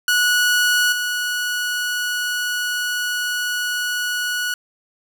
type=tone with level steps; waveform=sawtooth; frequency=1466 Hz; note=F#6; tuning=16 cents flat; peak=-11 / -17 dBFS; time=0.08-4.54 s; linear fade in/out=2 ms; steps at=0.92 s; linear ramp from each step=5 ms; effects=none